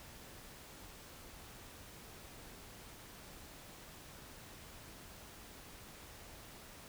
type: silence
effects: pink hiss -54 dBFS RMS until 6.88 s